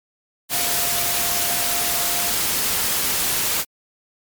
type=tone in noise; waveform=sine; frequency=698.5 Hz; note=F5; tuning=in tune; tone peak=-31 dBFS; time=0.5-2.34 s; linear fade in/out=50 ms; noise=white; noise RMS=-21 dBFS; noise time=0.49-3.65 s; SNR=-13 dB; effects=MP3 96 kbps